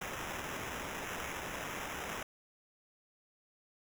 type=noise with sample-and-hold; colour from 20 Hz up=violet; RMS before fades=-41 dBFS; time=0.01-2.23 s; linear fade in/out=5 ms; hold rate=4410 Hz; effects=none